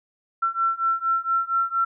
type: beating tone pair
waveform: sine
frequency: 1348 / 1352.3 Hz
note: E6 / E6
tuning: +38 / +44 cents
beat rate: 4.3 Hz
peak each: -24 / -23 dBFS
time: 0.42-1.85 s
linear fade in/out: 10 ms
effects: none